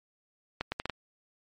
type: accelerating click train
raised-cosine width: 0.3 ms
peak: -15 dBFS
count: 5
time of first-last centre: 0.61-0.897 s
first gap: 110 ms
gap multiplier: 0.72
effects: MP3 48 kbps